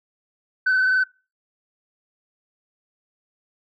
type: tone with frequency modulation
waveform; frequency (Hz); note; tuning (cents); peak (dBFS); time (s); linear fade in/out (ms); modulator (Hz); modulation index
sine; 1518; F#6; +44; -14; 0.66-1.04; 10; 22.7; 1
effects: noise-tail reverb RT60 0.3 s tail -22 dB re dry + tanh soft clip ceiling -14 dBFS